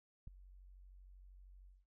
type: tone with ADSR envelope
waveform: sine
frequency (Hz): 46.45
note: F#1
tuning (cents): +7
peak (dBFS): -37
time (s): 0.27-1.86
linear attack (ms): 5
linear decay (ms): 3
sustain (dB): -19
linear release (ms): 200
effects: tanh soft clip ceiling -37 dBFS